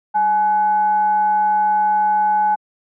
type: tone with frequency modulation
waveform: sine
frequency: 846 Hz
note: G#5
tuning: 32 cents sharp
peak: -13 dBFS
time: 0.14-2.56 s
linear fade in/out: 20 ms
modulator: 652 Hz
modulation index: 0.29
effects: high-pass 300 Hz 12 dB/octave